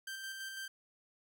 sawtooth tone with tremolo, 1568 Hz, G6, in tune, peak -37 dBFS, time 0.07-0.68 s, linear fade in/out 5 ms, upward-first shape square, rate 6 Hz, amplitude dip 30%, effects none

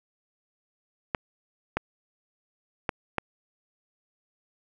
clicks, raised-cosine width 0.5 ms, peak -10 dBFS, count 4, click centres 1.148 / 1.77 / 2.892 / 3.183 s, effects none

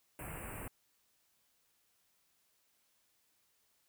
pink band-stop noise, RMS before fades -45 dBFS, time 0.19-0.68 s, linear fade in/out 2 ms, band 2800 to 7900 Hz, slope 96 dB/octave, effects white hiss -75 dBFS RMS until 3.88 s

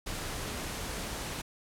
pink noise, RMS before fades -37 dBFS, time 0.06-1.42 s, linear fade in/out 10 ms, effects low-pass 12000 Hz 12 dB/octave

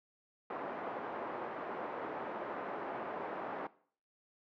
white band-pass noise, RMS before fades -41 dBFS, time 0.5-3.67 s, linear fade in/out 2 ms, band 310 to 940 Hz, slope 12 dB/octave, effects noise-tail reverb RT60 0.5 s tail -19 dB re dry + low-pass 2000 Hz 12 dB/octave

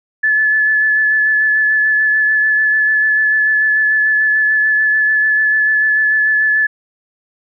sine tone with vibrato, 1727 Hz, A6, 33 cents flat, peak -10 dBFS, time 0.23-6.67 s, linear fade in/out 10 ms, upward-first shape sine, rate 6.8 Hz, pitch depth 15 cents each way, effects none

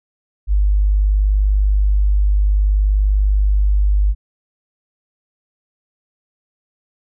sine tone, 50.3 Hz, G1, 45 cents sharp, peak -11 dBFS, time 0.47-4.15 s, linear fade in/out 50 ms, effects none

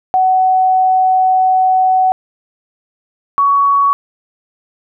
sine tone pair in turn, 749 / 1122.2 Hz, F#5 / C#6, +21 / +21 cents, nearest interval perfect fifth, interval 700 cents, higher second, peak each -8 dBFS, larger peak neither, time 0.14-2.12 / 3.38-3.93 s, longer first, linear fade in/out 0 ms, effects none

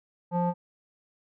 square tone with low-pass filter, 175.3 Hz, F3, 7 cents sharp, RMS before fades -26 dBFS, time 0.31-0.54 s, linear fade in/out 50 ms, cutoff 790 Hz, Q 9.3, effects none

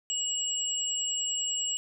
sine tone pair together, 2911 / 7645 Hz, F#7 / A#8, -29 / +43 cents, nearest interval octave + perfect fourth, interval 1672 cents, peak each -32 / -30 dBFS, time 0.1-1.77 s, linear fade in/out 0 ms, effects none

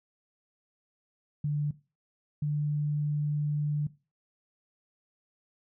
sine tone pair in turn, 147.3 / 148.09 Hz, D3 / D3, +6 / +15 cents, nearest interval unison, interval 9 cents, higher second, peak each -26 dBFS, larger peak neither, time 1.44-1.71 / 2.42-3.87 s, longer second, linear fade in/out 5 ms, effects noise-tail reverb RT60 0.3 s tail -18 dB re dry

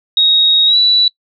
sine tone with pitch glide, 3768 to 3946 Hz, A#7 to B7, +18 to -2 cents, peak -7 dBFS, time 0.17-1.08 s, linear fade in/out 2 ms, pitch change +80 cents, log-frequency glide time 0.66-0.77 s, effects noise-tail reverb RT60 0.1 s tail -25 dB re dry

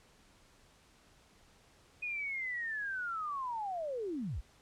sine linear sweep, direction down, 2489 to 36 Hz, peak -35 dBFS, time 2.02-4.41 s, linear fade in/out 10 ms, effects pink hiss -64 dBFS RMS until 4.61 s + low-pass 9000 Hz 12 dB/octave

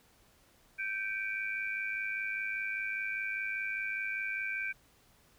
sine tone cluster, 1558 / 2299 / 2404 Hz, G6 / D7 / D7, -11 / -37 / +40 cents, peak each -37 / -37 / -39 dBFS, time 0.78-4.73 s, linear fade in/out 20 ms, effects pink hiss -65 dBFS RMS until 5.38 s

